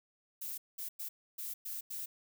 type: noise bursts at uneven times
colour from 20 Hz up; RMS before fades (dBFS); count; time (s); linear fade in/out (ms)
violet; -41; 6; 0.41-0.58 / 0.78-0.89 / 0.99-1.09 / 1.38-1.54 / 1.65-1.81 / 1.9-2.06; 10
effects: none